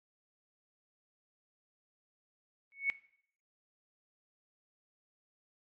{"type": "tone with exponential growth", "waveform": "sine", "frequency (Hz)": 2214, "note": "C#7", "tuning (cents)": -3, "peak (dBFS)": -24, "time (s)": [2.72, 2.9], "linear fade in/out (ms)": 0, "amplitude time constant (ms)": 39, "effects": ["noise-tail reverb RT60 0.6 s tail -19 dB re dry", "MP3 48 kbps"]}